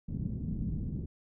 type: low-pass noise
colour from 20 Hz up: white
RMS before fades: -35 dBFS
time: 0.08-1.06 s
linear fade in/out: 10 ms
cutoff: 210 Hz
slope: 24 dB/octave
effects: none